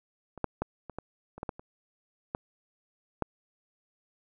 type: clicks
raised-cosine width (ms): 1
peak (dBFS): -29 / -13 / -15 / -26 / -22 / -30 / -20 / -18 / -30 / -17 / -14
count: 11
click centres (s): 0.377 / 0.443 / 0.62 / 0.897 / 0.986 / 1.38 / 1.431 / 1.492 / 1.595 / 2.349 / 3.223
effects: none